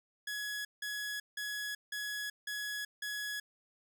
sawtooth tone bursts, 1682 Hz, G#6, 22 cents sharp, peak -33 dBFS, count 6, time 0.27-3.4 s, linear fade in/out 5 ms, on 380 ms, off 170 ms, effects none

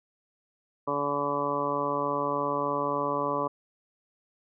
harmonic tone, 143.4 Hz, D3, 41 cents flat, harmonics 1 / 2 / 3 / 4 / 5 / 6 / 7 / 8, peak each -41 / -35 / -34 / -32 / -41 / -39 / -31 / -32 dBFS, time 0.87-3.48 s, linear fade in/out 10 ms, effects none

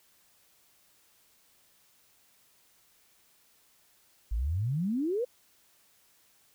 sine exponential sweep, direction up, 49 to 516 Hz, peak -27 dBFS, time 4.31-5.25 s, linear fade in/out 10 ms, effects white hiss -65 dBFS RMS until 6.54 s

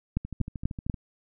two click trains, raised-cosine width 5 ms, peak -13 / -23 dBFS, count 4 / 10, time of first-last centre 0.17-0.898 / 0.25-0.942 s, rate 4.12 / 13 Hz, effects none

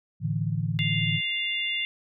sine chord, A suspended fourth, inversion none, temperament equal, 110 / 146.83 / 164.81 Hz, A2 / D3 / E3, 0 / 0 / 0 cents, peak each -29 dBFS, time 0.2-1.21 s, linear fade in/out 50 ms
harmonic tone, 698.5 Hz, F5, in tune, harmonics 3 / 4 / 5, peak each -30 / -29 / -32 dBFS, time 0.79-1.85 s, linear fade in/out 0 ms
effects none

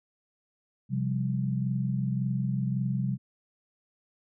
sine chord, C suspended fourth, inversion none, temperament just, 130.81 / 174.42 / 196.22 Hz, C3 / F3 / G3, 0 / -2 / +2 cents, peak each -28 / -34 / -31 dBFS, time 0.89-3.18 s, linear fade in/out 50 ms, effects none

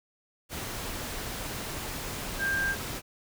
sine tone in noise, 1591 Hz, G6, 25 cents sharp, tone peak -26 dBFS, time 2.38-2.76 s, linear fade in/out 50 ms, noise pink, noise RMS -36 dBFS, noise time 0.49-3.02 s, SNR +7 dB, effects none

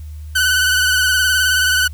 sawtooth tone with vibrato, 1500 Hz, F#6, 23 cents sharp, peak -9 dBFS, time 0.35-1.88 s, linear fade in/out 10 ms, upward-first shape sine, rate 19 Hz, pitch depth 43 cents each way, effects added 76 Hz sine -28 dBFS peak until 1.93 s + white hiss -52 dBFS RMS until 1.93 s

